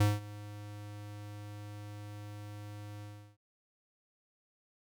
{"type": "tone with ADSR envelope", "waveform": "square", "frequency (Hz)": 103.83, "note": "G#2", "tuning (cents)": 0, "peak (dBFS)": -23, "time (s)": [0, 3.37], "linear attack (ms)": 8, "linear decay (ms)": 190, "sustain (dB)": -21, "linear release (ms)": 350, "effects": []}